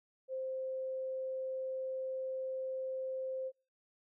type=tone; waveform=sine; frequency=523.3 Hz; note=C5; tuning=in tune; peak=-36 dBFS; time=0.28-3.52 s; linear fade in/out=50 ms; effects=noise-tail reverb RT60 0.3 s tail -25 dB re dry